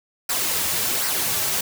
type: noise with flanger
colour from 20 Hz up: white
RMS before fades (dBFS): -23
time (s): 0.29-1.61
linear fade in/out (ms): 5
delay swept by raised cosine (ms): 0.29 to 4.19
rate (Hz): 1.3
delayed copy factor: -0.5
effects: none